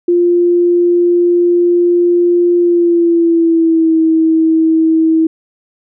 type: tone with pitch glide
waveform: sine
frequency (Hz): 349.2 to 322.1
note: F4 to E4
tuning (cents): 0 to -40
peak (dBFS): -7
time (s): 0.08-5.27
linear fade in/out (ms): 5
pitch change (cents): -140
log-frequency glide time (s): 2.58-3.97
effects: none